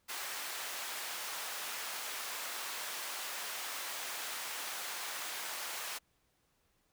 pink high-pass noise, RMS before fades -41 dBFS, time 0.08-5.99 s, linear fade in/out 20 ms, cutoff 900 Hz, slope 12 dB/octave, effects pink hiss -75 dBFS RMS until 6.92 s

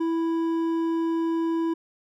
triangle tone with hard clipping, 329.6 Hz, E4, in tune, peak -24 dBFS, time 0-1.74 s, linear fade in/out 10 ms, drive 10 dB, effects none

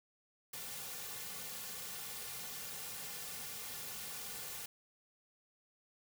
white noise with comb filter, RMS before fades -45 dBFS, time 0.53-4.66 s, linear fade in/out 5 ms, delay 3.1 ms, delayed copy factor -0.95, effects none

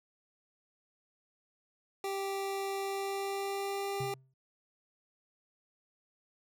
25% pulse tone with pitch glide, 392 to 397.2 Hz, G4 to G4, 0 to +23 cents, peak -30 dBFS, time 2.04-4.14 s, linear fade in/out 2 ms, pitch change +23 cents, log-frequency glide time 2.81-3.89 s
triangle tone with exponential decay, 131.8 Hz, C3, 13 cents sharp, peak -32 dBFS, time 4-4.34 s, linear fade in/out 5 ms, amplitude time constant 73 ms
effects none

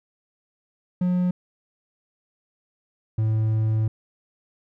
triangle tone pair in turn, 180 / 109.69 Hz, F#3 / A2, -47 / -5 cents, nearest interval major sixth, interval 858 cents, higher first, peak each -17 dBFS, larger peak neither, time 1.01-1.31 / 3.18-3.88 s, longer second, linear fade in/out 5 ms, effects none

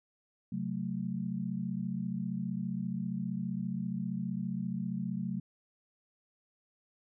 sine chord, F# diminished, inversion second, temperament equal with one note detuned, 133.87 / 185 / 220 Hz, C3 / F#3 / A3, +40 / 0 / 0 cents, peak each -40 / -35 / -37 dBFS, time 0.52-5.4 s, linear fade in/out 5 ms, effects none

